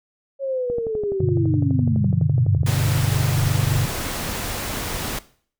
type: linear sweep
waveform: sine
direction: down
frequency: 553 to 69.3 Hz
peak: -21 dBFS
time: 0.39-2.65 s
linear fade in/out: 50 ms
type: click train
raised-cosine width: 2 ms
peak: -18 dBFS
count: 26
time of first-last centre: 0.7-2.801 s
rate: 11.9 Hz
type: chord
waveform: sine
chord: G major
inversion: none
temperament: equal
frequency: 98 / 123.47 / 146.83 Hz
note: G2 / B2 / D3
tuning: 0 / 0 / 0 cents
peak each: -22 dBFS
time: 1.2-3.86 s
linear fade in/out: 5 ms
type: noise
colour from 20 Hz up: pink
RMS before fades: -27 dBFS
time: 2.66-5.19 s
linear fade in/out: 5 ms
effects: noise-tail reverb RT60 0.5 s tail -18 dB re dry